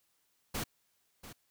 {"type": "noise with echo", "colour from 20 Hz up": "pink", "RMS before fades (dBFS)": -36, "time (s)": [0.54, 0.64], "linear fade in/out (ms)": 10, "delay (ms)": 690, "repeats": 1, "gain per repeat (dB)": -13, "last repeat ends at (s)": 1.33, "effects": ["white hiss -75 dBFS RMS until 1.5 s"]}